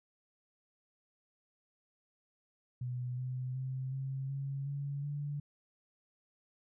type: tone with pitch steps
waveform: sine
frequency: 124.4 / 127.6 / 130.89 / 134.26 / 137.71 / 141.26 / 144.89 Hz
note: B2 / C3 / C3 / C3 / C#3 / C#3 / D3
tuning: +13 / -43 / +1 / +45 / -11 / +33 / -23 cents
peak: -35 dBFS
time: 2.81-5.4 s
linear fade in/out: 5 ms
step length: 370 ms
effects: none